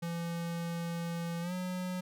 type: tone with pitch glide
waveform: square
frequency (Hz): 169.3 to 182.5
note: E3 to F#3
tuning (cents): +46 to -24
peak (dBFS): -35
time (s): 0.02-2.01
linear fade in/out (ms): 10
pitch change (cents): +130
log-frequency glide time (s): 1.41-1.53
effects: none